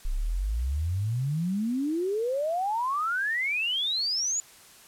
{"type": "exponential sweep", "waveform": "sine", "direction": "up", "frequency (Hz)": [30.22, 7040], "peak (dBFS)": -25, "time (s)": [0.05, 4.4], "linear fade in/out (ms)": 0, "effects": ["white hiss -52 dBFS RMS until 4.87 s", "low-pass 12000 Hz 12 dB/octave"]}